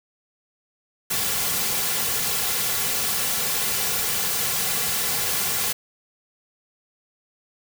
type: noise with comb filter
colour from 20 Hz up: white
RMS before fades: -24 dBFS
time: 1.1-5.73 s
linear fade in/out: 10 ms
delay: 3.2 ms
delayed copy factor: -0.65
effects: none